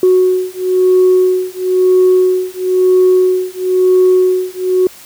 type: beating tone pair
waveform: sine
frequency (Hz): 368.4 / 369.4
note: F#4 / F#4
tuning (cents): -7 / -3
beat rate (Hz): 1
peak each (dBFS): -10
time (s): 0.03-4.87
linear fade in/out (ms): 2
effects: tanh soft clip ceiling -2 dBFS + white hiss -37 dBFS RMS until 5.05 s